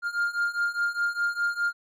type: beating tone pair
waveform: triangle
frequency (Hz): 1403 / 1407.9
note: F6 / F6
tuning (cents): +8 / +14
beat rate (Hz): 4.9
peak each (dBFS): -27 / -25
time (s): 0.02-1.73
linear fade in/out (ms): 50
effects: none